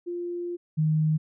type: tone pair in turn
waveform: sine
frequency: 349.2 / 155.55 Hz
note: F4 / D#3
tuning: 0 / 0 cents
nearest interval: octave + major second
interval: 1400 cents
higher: first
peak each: -29 / -20 dBFS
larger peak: second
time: 0.06-0.57 / 0.77-1.18 s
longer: first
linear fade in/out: 20 ms
effects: none